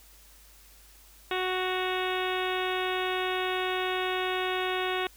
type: harmonic tone with a mistuned harmonic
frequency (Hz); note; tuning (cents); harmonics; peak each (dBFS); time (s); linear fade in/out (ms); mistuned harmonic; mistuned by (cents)
370; F#4; 0; 1 / 2 / 3 / 4 / 5 / 6 / 7 / 8 / 9 / 10; -31 / -34 / -36 / -37 / -38 / -39 / -39 / -40 / -41 / -41; 1.31-5.07; 2; 8; -36
effects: added 50 Hz sine -56 dBFS peak until 5.16 s + white hiss -56 dBFS RMS until 5.16 s